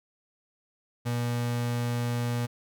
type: tone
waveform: 35% pulse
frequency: 120 Hz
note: B2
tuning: 49 cents flat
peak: -25 dBFS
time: 1.05-2.47 s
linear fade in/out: 20 ms
effects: none